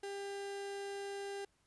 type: tone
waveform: 35% pulse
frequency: 398.6 Hz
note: G4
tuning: 29 cents sharp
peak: -39 dBFS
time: 0.03-1.45 s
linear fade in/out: 5 ms
effects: pink hiss -75 dBFS RMS until 1.66 s + resampled to 24000 Hz